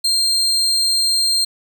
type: tone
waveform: 35% pulse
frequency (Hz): 4186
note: C8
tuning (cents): 0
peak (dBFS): -13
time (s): 0.04-1.45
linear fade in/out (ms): 10
effects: none